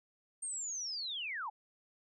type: linear sweep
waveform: sine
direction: down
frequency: 8780 to 774 Hz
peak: -37 dBFS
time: 0.42-1.5 s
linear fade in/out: 10 ms
effects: none